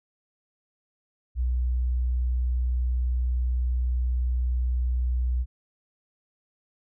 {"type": "tone", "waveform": "sine", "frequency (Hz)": 61.74, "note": "B1", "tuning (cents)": 0, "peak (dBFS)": -22, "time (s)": [1.35, 5.46], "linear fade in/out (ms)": 50, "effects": []}